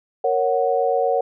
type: chord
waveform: sine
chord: F# major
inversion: first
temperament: equal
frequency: 466.2 / 554.4 / 740 Hz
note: A#4 / C#5 / F#5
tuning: 0 / 0 / 0 cents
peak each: -21 dBFS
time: 0.24-1.21 s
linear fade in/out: 5 ms
effects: none